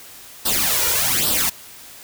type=noise with flanger; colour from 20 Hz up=white; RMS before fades=-19 dBFS; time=0.45-1.5 s; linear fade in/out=10 ms; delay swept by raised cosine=0.22 to 2.12 ms; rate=1.2 Hz; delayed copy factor=+0.75; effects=white hiss -41 dBFS RMS until 2.03 s